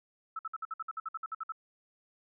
sine tone bursts, 1310 Hz, E6, 11 cents flat, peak -34 dBFS, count 14, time 0.36-1.522 s, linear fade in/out 5 ms, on 31 ms, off 56 ms, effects none

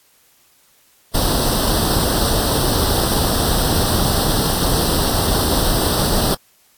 pink noise with comb filter, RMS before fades -17 dBFS, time 1.14-6.35 s, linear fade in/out 10 ms, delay 0.22 ms, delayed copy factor +0.85, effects white hiss -55 dBFS RMS until 6.77 s + AAC 64 kbps

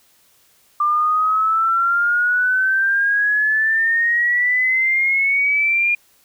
sine exponential sweep, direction up, 1186 to 2423 Hz, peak -14 dBFS, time 0.8-5.95 s, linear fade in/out 5 ms, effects white hiss -56 dBFS RMS until 6.24 s

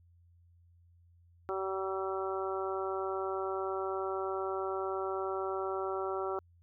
harmonic tone, 191.2 Hz, G3, 43 cents flat, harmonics 2 / 3 / 4 / 5 / 6 / 7, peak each -35 / -41 / -40 / -45 / -43 / -41 dBFS, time 1.49-6.39 s, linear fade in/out 0 ms, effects added 86 Hz sine -60 dBFS peak until 6.62 s

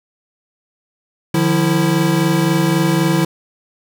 square tone cluster, 151.8 / 175.6 / 329.9 Hz, D#3 / F3 / E4, -42 / +10 / +1 cents, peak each -18 dBFS, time 1.34-3.25 s, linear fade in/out 5 ms, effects none

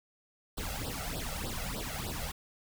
pink noise with flanger, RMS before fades -37 dBFS, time 0.57-2.32 s, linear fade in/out 10 ms, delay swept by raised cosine 0.22 to 1.52 ms, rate 3.3 Hz, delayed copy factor +0.9, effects none

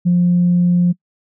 sine tone, 176.2 Hz, F3, 16 cents sharp, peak -9 dBFS, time 0.05-0.93 s, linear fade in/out 20 ms, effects noise-tail reverb RT60 0.1 s tail -25 dB re dry + tanh soft clip ceiling -6 dBFS

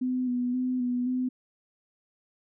sine tone with vibrato, 250.1 Hz, B3, 22 cents sharp, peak -25 dBFS, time 0.01-1.29 s, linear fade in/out 10 ms, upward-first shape square, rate 1.9 Hz, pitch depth 25 cents each way, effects none

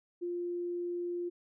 sine tone, 350 Hz, F4, 4 cents sharp, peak -33 dBFS, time 0.21-1.3 s, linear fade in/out 20 ms, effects none

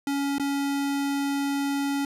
square tone with dropouts, 280.2 Hz, C#4, 19 cents sharp, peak -25 dBFS, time 0.07-2.05 s, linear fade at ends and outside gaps 2 ms, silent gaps 0.383-0.397 s, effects resampled to 32000 Hz

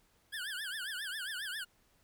25% pulse tone with vibrato, 1600 Hz, G6, 35 cents sharp, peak -34 dBFS, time 0.32-1.65 s, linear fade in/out 20 ms, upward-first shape triangle, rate 7.4 Hz, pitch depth 220 cents each way, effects pink hiss -70 dBFS RMS until 2.03 s

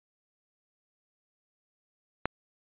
click, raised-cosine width 0.5 ms, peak -11 dBFS, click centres 2.256 s, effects resampled to 8000 Hz

